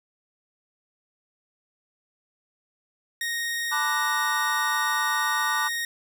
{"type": "tone", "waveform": "sawtooth", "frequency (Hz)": 1864.7, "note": "A#6", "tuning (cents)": 0, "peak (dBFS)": -23, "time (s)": [3.21, 5.85], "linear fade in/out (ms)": 2}
{"type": "chord", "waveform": "triangle", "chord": "B minor seventh", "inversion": "third", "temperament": "equal", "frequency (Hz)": [880, 987.8, 1174.7, 1480], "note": ["A5", "B5", "D6", "F#6"], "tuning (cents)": [0, 0, 0, 0], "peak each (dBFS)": [-29, -31, -26, -28], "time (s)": [3.71, 5.69], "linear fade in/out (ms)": 20}
{"effects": []}